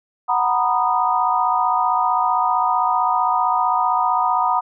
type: chord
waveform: sine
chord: B major seventh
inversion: second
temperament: equal with one note detuned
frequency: 740 / 932.3 / 987.8 / 1235.2 Hz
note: F#5 / A#5 / B5 / D#6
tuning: 0 / 0 / 0 / -13 cents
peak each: -21 dBFS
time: 0.28-4.61 s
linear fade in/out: 20 ms
effects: none